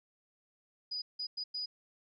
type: tone bursts at uneven times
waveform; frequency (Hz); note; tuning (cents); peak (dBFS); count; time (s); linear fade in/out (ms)
sine; 4939; D#8; -14; -35; 4; 0.91-1.02 / 1.19-1.27 / 1.37-1.44 / 1.54-1.66; 10
effects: none